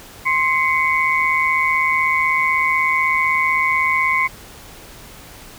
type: tone cluster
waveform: sine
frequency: 1053 / 2061 / 2217 Hz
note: C6 / C7 / C#7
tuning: +11 / -27 / 0 cents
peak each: -19 dBFS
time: 0.25-4.28 s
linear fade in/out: 20 ms
effects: pink hiss -40 dBFS RMS until 5.58 s